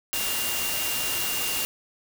sine tone in noise, 2794 Hz, F7, in tune, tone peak -32 dBFS, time 0.13-1.65 s, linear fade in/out 0 ms, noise white, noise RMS -28 dBFS, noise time 0.13-1.65 s, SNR -7 dB, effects none

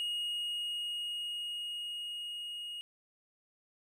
triangle tone with level ramp, 2874 Hz, F7, 49 cents sharp, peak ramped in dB -31 to -38 dBFS, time 0-2.81 s, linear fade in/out 0 ms, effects none

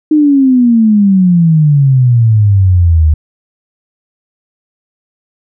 sine exponential sweep, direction down, 311.1 to 75.1 Hz, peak -4 dBFS, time 0.11-3.14 s, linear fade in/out 5 ms, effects none

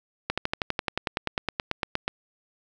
slowing click train, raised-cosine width 0.3 ms, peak -9 dBFS, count 19, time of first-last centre 0.3-2.079 s, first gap 76 ms, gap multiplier 1.03, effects none

